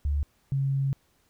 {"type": "tone pair in turn", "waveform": "sine", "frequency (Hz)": [72.1, 136.74], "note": ["D2", "C#3"], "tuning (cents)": [-31, -23], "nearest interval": "major seventh", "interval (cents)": 1108, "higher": "second", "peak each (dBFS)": -23, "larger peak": "neither", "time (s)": [[0.05, 0.23], [0.52, 0.93]], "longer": "second", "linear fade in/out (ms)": 0, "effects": ["pink hiss -67 dBFS RMS until 1.29 s"]}